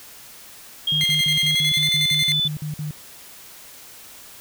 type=tone with pitch glide; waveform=sine; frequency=3246 to 3499 Hz; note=G#7 to A7; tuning=-40 to -10 cents; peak=-18 dBFS; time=0.87-2.48 s; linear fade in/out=5 ms; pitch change=+130 cents; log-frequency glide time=1.45-1.83 s
type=tone bursts; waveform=sine; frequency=151.4 Hz; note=D#3; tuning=47 cents flat; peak=-25 dBFS; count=12; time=0.92-2.91 s; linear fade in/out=2 ms; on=120 ms; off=50 ms
type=tone with tremolo; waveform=sawtooth; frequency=2093 Hz; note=C7; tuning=in tune; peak=-18 dBFS; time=1.01-2.32 s; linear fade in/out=0 ms; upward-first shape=square; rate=11 Hz; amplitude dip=60%
effects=white hiss -43 dBFS RMS until 4.4 s